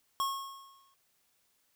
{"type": "tone with exponential decay", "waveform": "square", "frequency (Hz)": 1091, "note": "C#6", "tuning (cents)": -28, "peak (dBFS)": -28, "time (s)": [0.2, 0.94], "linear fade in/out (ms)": 0, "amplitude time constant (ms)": 160, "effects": ["white hiss -73 dBFS RMS until 1.75 s"]}